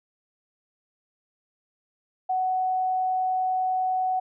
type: tone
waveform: sine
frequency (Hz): 745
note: F#5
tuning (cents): +12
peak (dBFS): -22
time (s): 2.29-4.2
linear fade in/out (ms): 10
effects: none